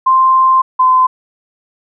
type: tone pair in turn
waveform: sine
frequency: 1046.5 / 1027.3 Hz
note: C6 / C6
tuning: 0 / -32 cents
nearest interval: unison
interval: 32 cents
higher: first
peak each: -6 dBFS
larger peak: neither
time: 0.06-0.62 / 0.79-1.07 s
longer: first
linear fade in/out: 10 ms
effects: none